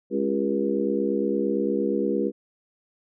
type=harmonic tone with a mistuned harmonic; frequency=68.7 Hz; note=C#2; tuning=15 cents flat; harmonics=3 / 4 / 5 / 6 / 7; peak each=-28 / -28 / -28 / -28 / -28 dBFS; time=0.1-2.32 s; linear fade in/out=50 ms; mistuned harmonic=6; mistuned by=-43 cents; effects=none